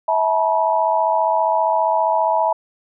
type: tone cluster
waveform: sine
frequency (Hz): 649 / 869 / 964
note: E5 / A5 / B5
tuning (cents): -27 / -22 / -42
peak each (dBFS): -19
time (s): 0.08-2.53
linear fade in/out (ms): 5
effects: none